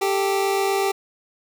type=tone pair together; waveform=25% pulse; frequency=392 / 440 Hz; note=G4 / A4; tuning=0 / 0 cents; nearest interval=major second; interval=200 cents; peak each=-16 / -24 dBFS; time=0.01-0.92 s; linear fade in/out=10 ms; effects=none